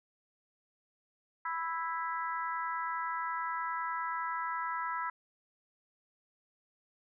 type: harmonic tone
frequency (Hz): 329.6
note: E4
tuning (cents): 0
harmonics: 3 / 4 / 5 / 6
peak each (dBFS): -36 / -37 / -42 / -44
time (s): 1.45-5.1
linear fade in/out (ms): 5
effects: none